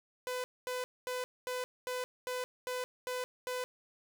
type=tone bursts; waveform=sawtooth; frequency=502 Hz; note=B4; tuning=28 cents sharp; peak=-31 dBFS; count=9; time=0.27-3.64 s; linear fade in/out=0 ms; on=170 ms; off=230 ms; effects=none